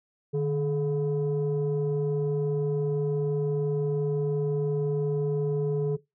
sine tone pair together, 150.51 / 425.7 Hz, D3 / G#4, +43 / +43 cents, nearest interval octave + tritone, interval 1800 cents, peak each -25 dBFS, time 0.33-5.97 s, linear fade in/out 20 ms, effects noise-tail reverb RT60 0.2 s tail -20 dB re dry + tanh soft clip ceiling -20 dBFS

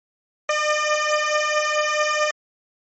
15% pulse beating tone pair, 601 / 605.6 Hz, D5 / D#5, +40 / -47 cents, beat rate 4.6 Hz, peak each -17 / -14 dBFS, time 0.49-2.31 s, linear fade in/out 5 ms, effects MP3 32 kbps

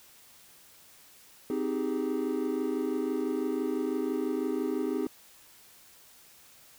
triangle chord, Ab major seventh, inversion first, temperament just, 259.6 / 311.5 / 389.3 / 415.3 Hz, C4 / Eb4 / G4 / Ab4, -13 / +2 / -12 / 0 cents, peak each -31 / -31 / -32 / -33 dBFS, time 1.5-5.07 s, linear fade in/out 2 ms, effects white hiss -56 dBFS RMS until 6.78 s

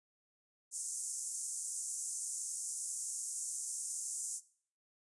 pink band-pass noise, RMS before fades -41 dBFS, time 0.71-4.41 s, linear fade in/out 50 ms, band 6500 to 10000 Hz, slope 48 dB/octave, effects noise-tail reverb RT60 0.5 s tail -18 dB re dry + resampled to 24000 Hz

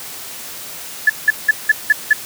sine tone bursts, 1723 Hz, A6, 37 cents flat, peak -6 dBFS, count 6, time 1.07-2.132 s, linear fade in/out 5 ms, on 27 ms, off 180 ms, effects white hiss -31 dBFS RMS until 2.25 s + high-pass 80 Hz 12 dB/octave

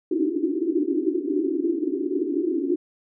white band-pass noise, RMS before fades -24 dBFS, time 0.11-2.76 s, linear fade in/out 5 ms, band 280 to 380 Hz, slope 96 dB/octave, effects none

